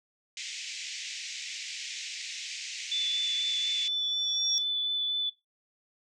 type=band-pass noise; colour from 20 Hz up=pink; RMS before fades=-39 dBFS; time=0.37-3.88 s; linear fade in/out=2 ms; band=2100 to 7300 Hz; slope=48 dB/octave
type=tone with vibrato; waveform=sine; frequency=3490 Hz; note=A7; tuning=15 cents flat; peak=-27 dBFS; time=2.91-5.3 s; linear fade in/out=10 ms; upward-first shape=sine; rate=4.1 Hz; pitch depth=10 cents each way
type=tone with exponential growth; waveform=sine; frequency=5588 Hz; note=F8; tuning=in tune; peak=-25 dBFS; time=3.47-4.58 s; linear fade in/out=0 ms; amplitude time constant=240 ms
effects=noise-tail reverb RT60 0.2 s tail -18 dB re dry